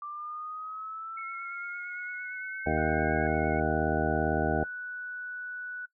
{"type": "linear sweep", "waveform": "sine", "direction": "up", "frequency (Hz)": [1174.7, 1629], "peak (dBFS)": -36, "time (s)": [0.02, 3.27], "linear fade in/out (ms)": 2}
{"type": "tone with vibrato", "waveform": "sine", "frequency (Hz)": 2184, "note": "C#7", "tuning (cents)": -26, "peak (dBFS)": -40, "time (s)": [1.17, 3.6], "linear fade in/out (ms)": 5, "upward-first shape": "sine", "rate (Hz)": 8.8, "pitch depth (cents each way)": 19}
{"type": "harmonic tone", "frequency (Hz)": 77.78, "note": "D#2", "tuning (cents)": 0, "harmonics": [1, 2, 3, 4, 5, 6, 8, 9, 10], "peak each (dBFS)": [-34, -34, -34, -34, -34, -34, -34, -34, -34], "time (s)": [2.66, 4.64], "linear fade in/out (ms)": 5}
{"type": "tone", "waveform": "sine", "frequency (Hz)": 1480, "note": "F#6", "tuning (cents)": 0, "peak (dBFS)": -35, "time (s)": [2.77, 5.86], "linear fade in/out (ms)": 10}
{"effects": ["noise-tail reverb RT60 0.1 s tail -19 dB re dry"]}